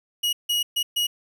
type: tone bursts at uneven times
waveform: 40% pulse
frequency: 2898 Hz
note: F#7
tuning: 37 cents flat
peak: -20 dBFS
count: 4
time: 0.23-0.33 / 0.49-0.63 / 0.76-0.83 / 0.96-1.07 s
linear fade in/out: 10 ms
effects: none